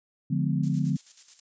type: chord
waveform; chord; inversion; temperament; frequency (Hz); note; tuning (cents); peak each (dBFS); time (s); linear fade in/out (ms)
sine; D diminished seventh; none; just; 146.83 / 176.2 / 211.4 / 253.7; D3 / F3 / Ab3 / Cb4; 0 / +16 / +31 / +47; -26 / -28 / -32 / -31; 0.3-0.97; 10
type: noise with tremolo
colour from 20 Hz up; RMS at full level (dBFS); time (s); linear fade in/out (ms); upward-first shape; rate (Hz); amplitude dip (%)
violet; -40; 0.63-1.4; 5; square; 9.2; 60
effects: resampled to 16000 Hz